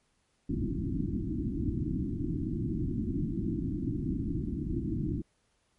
white low-pass noise, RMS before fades -32 dBFS, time 0.49-5.22 s, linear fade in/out 5 ms, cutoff 340 Hz, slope 96 dB/octave, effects pink hiss -73 dBFS RMS until 5.78 s + MP3 48 kbps

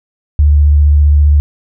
sine tone with vibrato, 73.42 Hz, D2, in tune, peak -4 dBFS, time 0.39-1.4 s, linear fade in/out 0 ms, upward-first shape square, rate 15 Hz, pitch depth 17 cents each way, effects none

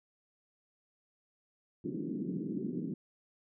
pink band-pass noise, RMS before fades -37 dBFS, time 1.84-2.94 s, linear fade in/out 5 ms, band 160 to 370 Hz, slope 48 dB/octave, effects none

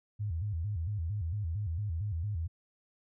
sine tone with vibrato, 92.5 Hz, F#2, in tune, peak -31 dBFS, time 0.19-2.48 s, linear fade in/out 20 ms, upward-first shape square, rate 4.4 Hz, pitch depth 210 cents each way, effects none

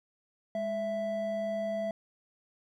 triangle tone pair together, 206.5 / 661.5 Hz, G#3 / E5, -10 / +6 cents, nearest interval octave + minor sixth, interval 2016 cents, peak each -36 / -29 dBFS, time 0.55-1.91 s, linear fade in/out 2 ms, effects none

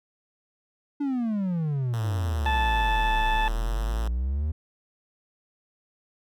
triangle exponential two-way sweep, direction down then up, 293.7 to 32.19 to 79.2 Hz, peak -22 dBFS, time 1-4.52 s, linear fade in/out 10 ms, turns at 3.27 s
5% pulse tone with vibrato, 112.4 Hz, A2, 37 cents sharp, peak -25 dBFS, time 1.93-4.08 s, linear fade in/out 5 ms, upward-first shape sine, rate 9.8 Hz, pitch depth 41 cents each way
harmonic tone, 874 Hz, A5, 12 cents flat, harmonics 1 / 2 / 3 / 4, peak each -24 / -30 / -34 / -36 dBFS, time 2.46-3.48 s, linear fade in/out 0 ms
effects none

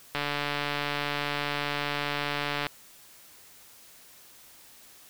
click train, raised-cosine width 0.3 ms, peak -13 dBFS, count 366, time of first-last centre 0.15-2.667 s, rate 145 Hz, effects white hiss -53 dBFS RMS until 5.09 s

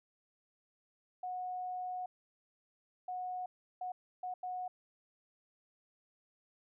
sine tone bursts at uneven times, 731 Hz, F#5, 21 cents flat, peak -37 dBFS, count 5, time 1.23-2.06 / 3.08-3.46 / 3.81-3.92 / 4.23-4.34 / 4.43-4.68 s, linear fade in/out 5 ms, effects none

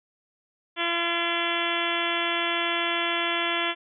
harmonic tone with a mistuned harmonic, 340.9 Hz, F4, 42 cents flat, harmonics 1 / 2 / 3 / 4 / 5 / 6 / 7 / 8 / 9 / 10, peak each -33 / -33 / -33 / -33 / -33 / -33 / -33 / -33 / -33 / -33 dBFS, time 0.76-3.75 s, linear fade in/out 50 ms, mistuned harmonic 7, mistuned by -33 cents, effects none

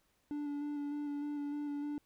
triangle tone with vibrato, 290.8 Hz, D4, 17 cents flat, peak -34 dBFS, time 0.31-1.98 s, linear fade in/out 0 ms, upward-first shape square, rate 3.3 Hz, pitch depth 15 cents each way, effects pink hiss -75 dBFS RMS until 2.05 s

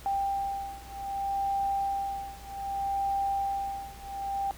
sine beating tone pair, 790 / 790.64 Hz, G5 / G5, +13 / +15 cents, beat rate 0.64 Hz, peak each -32 / -31 dBFS, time 0.06-4.51 s, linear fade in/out 0 ms, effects added 60 Hz sine -47 dBFS peak until 4.57 s + pink hiss -50 dBFS RMS until 4.57 s

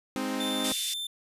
sawtooth chord, Ab major, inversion none, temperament equal, 207.7 / 261.6 / 311.1 Hz, Ab3 / C4 / Eb4, 0 / 0 / 0 cents, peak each -32 / -27 / -32 dBFS, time 0.16-0.72 s, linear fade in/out 0 ms
45% pulse tone, 3557 Hz, A7, 18 cents sharp, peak -32 dBFS, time 0.4-1.07 s, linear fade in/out 5 ms
white band-pass noise, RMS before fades -34 dBFS, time 0.64-0.94 s, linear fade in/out 5 ms, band 2500 to 11000 Hz, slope 24 dB/octave
effects resampled to 32000 Hz

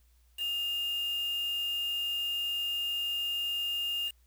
sine tone with quantisation, 2821 Hz, F7, 17 cents sharp, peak -30 dBFS, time 0.37-4.12 s, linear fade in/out 50 ms, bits 7, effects added 60 Hz sine -61 dBFS peak until 4.26 s + white hiss -72 dBFS RMS until 4.26 s

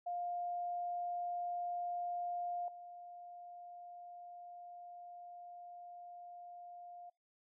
sine tone with level steps, 704 Hz, F5, 14 cents sharp, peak -37 / -49 dBFS, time 0.06-7.1 s, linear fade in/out 10 ms, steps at 2.68 s, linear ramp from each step 2 ms, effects noise-tail reverb RT60 0.2 s tail -24 dB re dry

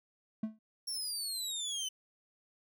triangle tone with exponential decay, 218.3 Hz, A3, 13 cents flat, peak -27 dBFS, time 0.43-0.59 s, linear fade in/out 5 ms, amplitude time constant 33 ms
25% pulse exponential sweep, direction down, 5550 to 3011 Hz, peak -31 dBFS, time 0.87-1.89 s, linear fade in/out 10 ms
effects none

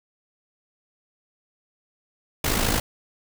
pink noise with amplitude modulation, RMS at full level -20 dBFS, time 2.44-2.8 s, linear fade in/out 5 ms, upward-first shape sine, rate 53.5 Hz, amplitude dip 60%, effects none

